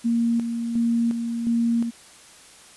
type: tone with tremolo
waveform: sine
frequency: 233.1 Hz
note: A#3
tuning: in tune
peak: -18 dBFS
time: 0.04-1.91 s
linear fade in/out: 20 ms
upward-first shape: square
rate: 1.4 Hz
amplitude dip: 50%
effects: white hiss -48 dBFS RMS until 2.76 s + resampled to 24000 Hz